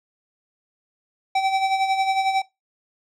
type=tone with tremolo; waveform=square; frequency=771 Hz; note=G5; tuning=29 cents flat; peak=-17 dBFS; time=1.35-2.42 s; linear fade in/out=5 ms; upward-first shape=sine; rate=11 Hz; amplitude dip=55%; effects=noise-tail reverb RT60 0.2 s tail -19 dB re dry + low-pass 5000 Hz 12 dB/octave